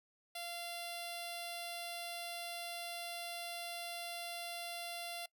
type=tone with notch filter; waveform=10% pulse; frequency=690 Hz; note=F5; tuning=21 cents flat; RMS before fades=-44 dBFS; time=0.35-5.26 s; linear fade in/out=5 ms; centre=1600 Hz; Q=1.1; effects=noise-tail reverb RT60 0.1 s tail -22 dB re dry